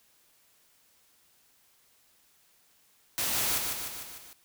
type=noise with echo; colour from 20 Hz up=white; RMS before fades=-30 dBFS; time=3.18-3.58 s; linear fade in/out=0 ms; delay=150 ms; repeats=5; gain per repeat=-4 dB; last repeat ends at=4.33 s; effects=white hiss -65 dBFS RMS until 4.44 s